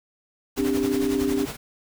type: noise with tremolo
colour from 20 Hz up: pink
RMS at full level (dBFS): -32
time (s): 0.56-1.57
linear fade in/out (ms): 20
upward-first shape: sine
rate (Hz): 11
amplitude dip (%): 60
type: chord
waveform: sine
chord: C suspended second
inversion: none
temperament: equal with one note detuned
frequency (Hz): 261.6 / 293.7 / 397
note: C4 / D4 / G4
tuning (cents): 0 / 0 / +22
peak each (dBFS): -25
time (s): 0.57-1.46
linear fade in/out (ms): 20
effects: none